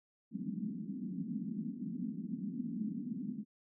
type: band-pass noise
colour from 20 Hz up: white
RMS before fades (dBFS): -40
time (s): 0.31-3.45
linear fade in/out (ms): 50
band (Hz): 180 to 250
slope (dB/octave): 48
effects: none